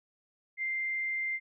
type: tone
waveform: sine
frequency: 2093 Hz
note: C7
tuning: in tune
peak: -30 dBFS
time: 0.57-1.4 s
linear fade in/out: 50 ms
effects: none